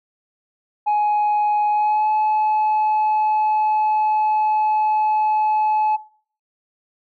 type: tone with pitch glide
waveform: sine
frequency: 838 to 857.6 Hz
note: G#5 to A5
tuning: +15 to -45 cents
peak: -13 dBFS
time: 0.86-5.97 s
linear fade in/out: 20 ms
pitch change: +40 cents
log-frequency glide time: 1.7-2.09 s
effects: noise-tail reverb RT60 0.5 s tail -22 dB re dry + tanh soft clip ceiling -14 dBFS